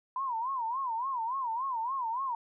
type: tone with vibrato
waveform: sine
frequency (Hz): 987.8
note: B5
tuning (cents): 0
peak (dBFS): -30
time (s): 0.16-2.35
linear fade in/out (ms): 2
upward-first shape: sine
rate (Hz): 3.5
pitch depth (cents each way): 180
effects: none